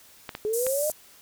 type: clicks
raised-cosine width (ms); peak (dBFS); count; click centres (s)
0.3; -17; 3; 0.292 / 0.351 / 0.667
type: linear sweep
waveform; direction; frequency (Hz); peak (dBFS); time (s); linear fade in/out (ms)
sine; up; 415.3 to 622.3; -24; 0.45-0.9; 0
type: band-pass noise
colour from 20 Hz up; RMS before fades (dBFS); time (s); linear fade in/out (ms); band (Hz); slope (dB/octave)
white; -32; 0.53-0.92; 5; 6900 to 13000; 24
effects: white hiss -53 dBFS RMS until 1.21 s